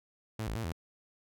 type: tone with pitch steps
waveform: sawtooth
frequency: 110 / 54.1 / 113.9 / 82.4 Hz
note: A2 / A1 / A#2 / E2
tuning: 0 / -29 / -40 / 0 cents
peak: -30 dBFS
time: 0.39-0.722 s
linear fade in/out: 5 ms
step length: 83 ms
effects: none